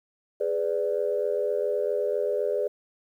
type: chord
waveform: sine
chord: G# diminished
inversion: none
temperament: equal with one note detuned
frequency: 415.3 / 499.6 / 587.3 Hz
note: G#4 / B4 / D5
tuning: 0 / +20 / 0 cents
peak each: -27 / -28 / -28 dBFS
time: 0.4-2.68 s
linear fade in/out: 10 ms
effects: tanh soft clip ceiling -14 dBFS + 10-bit